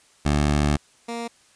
15% pulse tone pair in turn, 73.42 / 233.8 Hz, D2 / A#3, 0 / +5 cents, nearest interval octave + minor sixth, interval 2005 cents, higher second, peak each -12 / -22 dBFS, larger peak first, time 0.25-0.77 / 1.08-1.28 s, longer first, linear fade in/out 10 ms, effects white hiss -57 dBFS RMS until 1.55 s + resampled to 22050 Hz

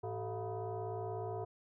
sine tone with frequency modulation, 164.81 Hz, E3, in tune, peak -37 dBFS, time 0.03-1.45 s, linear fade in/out 10 ms, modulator 273 Hz, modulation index 2.5, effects none

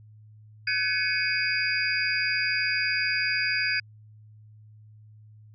sine tone cluster, 1521 / 1694 / 2230 / 2506 / 4831 Hz, F#6 / G#6 / C#7 / D#7 / D8, +47 / +34 / +10 / +12 / +48 cents, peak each -30 dBFS, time 0.67-3.8 s, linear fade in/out 5 ms, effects added 107 Hz sine -48 dBFS peak until 5.54 s

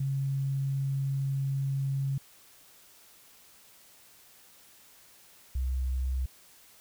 sine tone pair in turn, 136.6 / 64.47 Hz, C#3 / C2, -25 / -25 cents, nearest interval octave + minor second, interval 1300 cents, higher first, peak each -27 dBFS, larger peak neither, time 0-2.18 / 5.55-6.26 s, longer first, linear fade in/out 5 ms, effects white hiss -57 dBFS RMS until 6.8 s

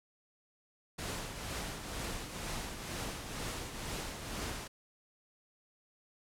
pink noise with tremolo, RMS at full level -38 dBFS, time 0.98-4.68 s, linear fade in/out 10 ms, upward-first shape triangle, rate 2.1 Hz, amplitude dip 55%, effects low-pass 11000 Hz 12 dB/octave

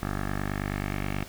10% pulse tone with low-pass filter sweep, 49.37 Hz, G1, 13 cents sharp, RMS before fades -31 dBFS, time 0.03-1.24 s, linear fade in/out 0 ms, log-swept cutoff 1500 to 2500 Hz, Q 2.8, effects pink hiss -46 dBFS RMS until 1.28 s

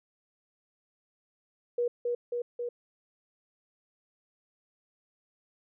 sine tone with echo, 481.4 Hz, B4, 44 cents flat, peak -25 dBFS, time 1.78-1.88 s, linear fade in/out 5 ms, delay 270 ms, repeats 3, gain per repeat -2 dB, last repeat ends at 2.69 s, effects none

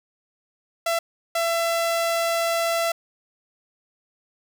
sawtooth tone bursts at uneven times, 671 Hz, E5, 31 cents sharp, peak -17 dBFS, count 2, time 0.86-0.99 / 1.35-2.92 s, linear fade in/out 5 ms, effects none

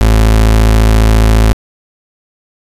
35% pulse tone, 54.6 Hz, A1, 13 cents flat, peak -3 dBFS, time 0.01-1.53 s, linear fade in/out 0 ms, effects resampled to 32000 Hz + 7-bit

